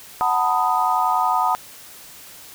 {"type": "chord", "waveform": "sine", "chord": "B dominant seventh", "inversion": "second", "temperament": "equal with one note detuned", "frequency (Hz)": [740, 896.9, 987.8, 1244.5], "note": ["F#5", "A5", "B5", "D#6"], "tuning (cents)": [0, 33, 0, 0], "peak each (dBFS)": -22, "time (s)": [0.21, 1.55], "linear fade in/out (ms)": 0, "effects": ["white hiss -42 dBFS RMS until 2.54 s"]}